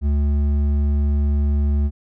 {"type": "tone with hard clipping", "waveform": "sine", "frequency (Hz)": 72.1, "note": "D2", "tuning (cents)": -31, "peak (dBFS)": -17, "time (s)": [0.01, 1.91], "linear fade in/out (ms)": 50, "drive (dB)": 7, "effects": []}